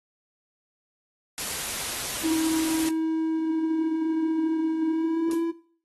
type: noise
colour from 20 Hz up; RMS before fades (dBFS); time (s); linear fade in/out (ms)
white; -31; 1.38-2.89; 0
type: tone with pitch glide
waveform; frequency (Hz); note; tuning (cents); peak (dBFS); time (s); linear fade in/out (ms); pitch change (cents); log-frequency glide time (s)
triangle; 320.7 to 333; E4 to E4; -48 to +18; -21; 2.23-5.52; 20; +66; 4.9-5.4
type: noise with exponential decay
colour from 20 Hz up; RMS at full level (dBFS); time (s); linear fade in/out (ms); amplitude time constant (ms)
blue; -34; 5.31-5.5; 1; 40
effects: noise-tail reverb RT60 0.5 s tail -18 dB re dry + AAC 32 kbps